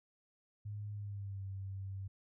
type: tone with pitch glide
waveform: sine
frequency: 103.83 to 96.88 Hz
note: G#2 to G2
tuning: 0 to -20 cents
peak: -40 dBFS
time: 0.65-2.08 s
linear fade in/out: 10 ms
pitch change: -120 cents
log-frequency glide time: 0.92-1.44 s
effects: none